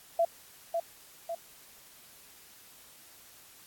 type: tone with echo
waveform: sine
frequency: 673 Hz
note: E5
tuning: 36 cents sharp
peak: -22 dBFS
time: 0.19-0.25 s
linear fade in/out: 5 ms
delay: 550 ms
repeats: 2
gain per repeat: -5 dB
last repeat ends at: 1.35 s
effects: white hiss -55 dBFS RMS until 3.66 s + AAC 64 kbps